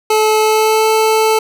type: tone with pitch glide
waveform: 25% pulse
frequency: 432.6 to 438.9 Hz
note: A4 to A4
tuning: -29 to -4 cents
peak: -6 dBFS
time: 0.1-1.39 s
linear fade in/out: 5 ms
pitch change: +25 cents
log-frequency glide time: 0.39-0.87 s
effects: none